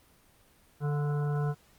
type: harmonic tone with a mistuned harmonic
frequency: 146.83 Hz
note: D3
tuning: in tune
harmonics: 1 / 3 / 5 / 7 / 9 / 10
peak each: -27 / -37 / -41 / -44 / -46 / -47 dBFS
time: 0.8-1.55 s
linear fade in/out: 50 ms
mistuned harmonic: 5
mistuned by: -28 cents
effects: pink hiss -62 dBFS RMS until 1.78 s + Opus 24 kbps